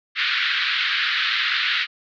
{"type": "band-pass noise", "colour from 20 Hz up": "pink", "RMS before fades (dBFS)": -22, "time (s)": [0.15, 1.87], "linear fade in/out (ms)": 50, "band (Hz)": [1400, 4200], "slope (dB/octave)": 48, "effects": []}